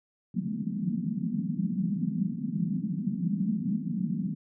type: band-pass noise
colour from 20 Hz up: white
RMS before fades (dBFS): -30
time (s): 0.34-4.35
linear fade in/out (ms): 10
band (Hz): 170 to 220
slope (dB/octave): 48
effects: none